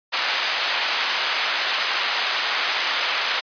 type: band-pass noise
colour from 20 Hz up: white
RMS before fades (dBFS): -23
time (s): 0.12-3.41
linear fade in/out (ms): 20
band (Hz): 810 to 3700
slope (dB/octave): 12
effects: resampled to 11025 Hz